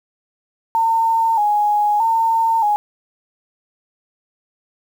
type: tone with vibrato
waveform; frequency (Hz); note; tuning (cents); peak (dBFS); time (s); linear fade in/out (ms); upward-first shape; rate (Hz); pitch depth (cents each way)
sine; 869; A5; -22; -13; 0.75-2.76; 0; square; 0.8; 73
effects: 7-bit